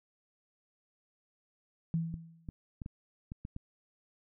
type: tone with exponential decay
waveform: sine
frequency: 164.81 Hz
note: E3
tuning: in tune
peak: -26 dBFS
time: 1.94-2.5 s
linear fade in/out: 0 ms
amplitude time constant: 120 ms
type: clicks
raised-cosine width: 5 ms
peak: -28 dBFS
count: 7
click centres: 2.141 / 2.488 / 2.818 / 2.861 / 3.319 / 3.451 / 3.564 s
effects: none